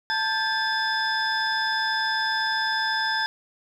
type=tone cluster; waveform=sine; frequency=886 / 1592 / 1732 / 3519 / 5090 Hz; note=A5 / G6 / A6 / A7 / D#8; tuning=+12 / +26 / -28 / 0 / +39 cents; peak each=-27 / -26 / -30 / -31 / -29 dBFS; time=0.1-3.26 s; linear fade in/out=0 ms; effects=tanh soft clip ceiling -14 dBFS + 9-bit